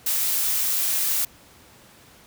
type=noise; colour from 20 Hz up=blue; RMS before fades=-23 dBFS; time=0.06-1.25 s; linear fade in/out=5 ms; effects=pink hiss -51 dBFS RMS until 2.26 s + high-pass 60 Hz 12 dB/octave